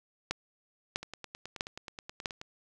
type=two click trains; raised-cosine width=0.2 ms; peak=-24 / -13 dBFS; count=14 / 4; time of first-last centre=1.03-2.414 / 0.31-2.258 s; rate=9.39 / 1.54 Hz; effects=none